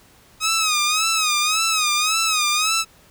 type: tone with vibrato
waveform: 10% pulse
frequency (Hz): 1260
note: D#6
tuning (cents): +21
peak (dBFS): -9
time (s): 0.4-2.85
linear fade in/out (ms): 50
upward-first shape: sine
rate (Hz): 1.8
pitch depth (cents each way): 93
effects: pink hiss -52 dBFS RMS until 3.1 s